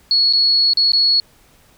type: tone with dropouts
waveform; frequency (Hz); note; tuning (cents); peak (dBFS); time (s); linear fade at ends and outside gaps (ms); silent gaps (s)
sine; 4361; C#8; -29; -11; 0.11-1.2; 1; 0.327-0.334 / 0.734-0.772 / 0.919-0.933
effects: pink hiss -52 dBFS RMS until 1.77 s